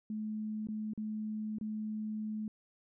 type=tone with dropouts; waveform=sine; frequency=215 Hz; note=A3; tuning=40 cents flat; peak=-35 dBFS; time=0.1-2.48 s; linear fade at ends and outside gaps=2 ms; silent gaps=0.671-0.686 / 0.935-0.976 / 1.585-1.611 s; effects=none